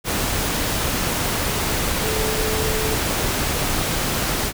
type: tone in noise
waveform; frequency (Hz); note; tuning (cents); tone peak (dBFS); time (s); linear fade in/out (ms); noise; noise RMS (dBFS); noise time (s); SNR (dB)
sine; 435.5; A4; -18; -25; 2-2.99; 50; pink; -22; 0.04-4.53; -6
effects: none